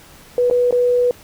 sine tone with dropouts, 490.5 Hz, B4, 12 cents flat, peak -12 dBFS, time 0.38-1.11 s, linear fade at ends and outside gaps 1 ms, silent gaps 0.5-0.51 / 0.709-0.725 s, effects pink hiss -44 dBFS RMS until 1.23 s

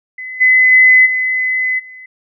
sine tone with level steps, 2024 Hz, B6, 42 cents sharp, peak -24 / -6 / -4 / -13 / -32 dBFS, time 0.18-2.06 s, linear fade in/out 5 ms, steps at 0.4 / 0.71 / 1.05 / 1.78 s, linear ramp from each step 20 ms, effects none

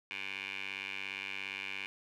15% pulse tone with band-pass filter, 97.3 Hz, G2, 12 cents flat, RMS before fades -41 dBFS, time 0.11-1.86 s, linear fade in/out 0 ms, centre 2500 Hz, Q 8.2, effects none

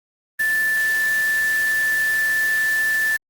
sine tone in noise, 1757 Hz, A6, 3 cents flat, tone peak -17 dBFS, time 0.39-3.17 s, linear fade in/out 10 ms, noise white, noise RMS -32 dBFS, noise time 0.39-3.17 s, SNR +12 dB, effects Opus 32 kbps

